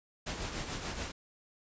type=noise with tremolo; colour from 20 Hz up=pink; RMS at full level=-36 dBFS; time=0.26-1.12 s; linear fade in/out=10 ms; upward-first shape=triangle; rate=6.9 Hz; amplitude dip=55%; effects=resampled to 16000 Hz